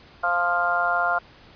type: harmonic tone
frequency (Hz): 174.8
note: F3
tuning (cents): +2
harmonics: 3 / 4 / 5 / 6 / 7 / 8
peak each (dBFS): -34 / -24 / -33 / -28 / -31 / -23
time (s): 0.23-1.19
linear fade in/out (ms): 10
effects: pink hiss -50 dBFS RMS until 1.55 s + resampled to 11025 Hz